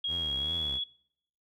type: tone with pitch glide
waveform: sine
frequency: 3284 to 3369 Hz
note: G#7 to G#7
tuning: -20 to +24 cents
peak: -29 dBFS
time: 0.04-0.84 s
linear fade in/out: 5 ms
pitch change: +44 cents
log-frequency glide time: 0.28-0.61 s
type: tone with vibrato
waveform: sawtooth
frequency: 75.7 Hz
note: D#2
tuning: 47 cents flat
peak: -36 dBFS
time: 0.07-0.8 s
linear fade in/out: 50 ms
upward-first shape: triangle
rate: 2.6 Hz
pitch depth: 260 cents each way
effects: noise-tail reverb RT60 0.8 s tail -26 dB re dry